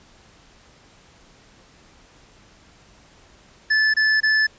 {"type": "tone bursts", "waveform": "square", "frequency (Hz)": 1741, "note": "A6", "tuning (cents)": -19, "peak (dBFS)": -16, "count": 3, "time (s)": [3.7, 4.47], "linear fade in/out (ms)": 10, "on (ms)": 240, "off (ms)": 25, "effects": ["pink hiss -52 dBFS RMS until 4.58 s", "resampled to 16000 Hz"]}